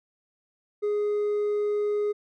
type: tone with hard clipping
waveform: sine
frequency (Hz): 415.6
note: G#4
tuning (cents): +1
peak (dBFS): -24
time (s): 0.82-2.13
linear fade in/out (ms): 20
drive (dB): 2
effects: none